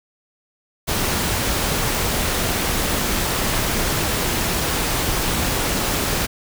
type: noise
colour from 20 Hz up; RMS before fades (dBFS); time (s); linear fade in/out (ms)
pink; -21; 0.87-6.27; 20
effects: none